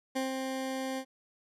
20% pulse tone with ADSR envelope, 263.5 Hz, C4, 12 cents sharp, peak -24 dBFS, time 0.15-1.05 s, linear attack 15 ms, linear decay 140 ms, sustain -4 dB, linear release 70 ms, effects low-pass 12000 Hz 12 dB/octave

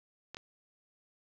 clicks, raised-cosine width 0.2 ms, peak -25 dBFS, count 2, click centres 0.346 / 0.369 s, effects low-pass 7000 Hz 12 dB/octave + 9-bit

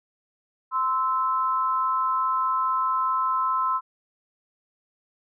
sine tone pair together, 1036 / 1311.2 Hz, C6 / E6, -17 / -10 cents, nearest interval major third, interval 407 cents, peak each -23 / -25 dBFS, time 0.71-3.81 s, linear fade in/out 50 ms, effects none

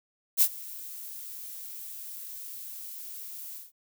violet noise with ADSR envelope, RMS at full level -19 dBFS, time 0.37-3.72 s, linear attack 46 ms, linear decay 64 ms, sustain -22 dB, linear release 170 ms, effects none

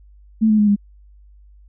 sine tone with pitch steps, 220 / 214.4 / 208.9 / 203.5 Hz, A3 / A3 / G#3 / G#3, 0 / -45 / +10 / -35 cents, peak -11 dBFS, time 0.41-0.762 s, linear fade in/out 20 ms, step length 88 ms, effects added 50 Hz sine -44 dBFS peak until 1.68 s

